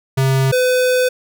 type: tone pair in turn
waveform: square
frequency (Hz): 133.6 / 504.4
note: C3 / B4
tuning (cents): +36 / +36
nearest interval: octave + major seventh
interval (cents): 2300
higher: second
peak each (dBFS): -13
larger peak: neither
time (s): 0.17-0.52 / 0.52-1.09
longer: second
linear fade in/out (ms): 10
effects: none